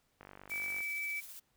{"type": "click train", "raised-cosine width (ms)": 0.5, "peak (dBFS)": -35, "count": 30, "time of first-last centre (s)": [0.21, 0.805], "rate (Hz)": 48.7}
{"type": "noise with tremolo", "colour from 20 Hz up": "blue", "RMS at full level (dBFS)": -48, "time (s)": [0.49, 1.4], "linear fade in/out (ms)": 10, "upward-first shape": "triangle", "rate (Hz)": 15, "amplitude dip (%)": 35}
{"type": "tone", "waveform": "sine", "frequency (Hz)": 2303, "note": "D7", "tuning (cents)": -34, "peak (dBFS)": -35, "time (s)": [0.5, 1.21], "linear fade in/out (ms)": 20}
{"effects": ["pink hiss -75 dBFS RMS until 1.56 s"]}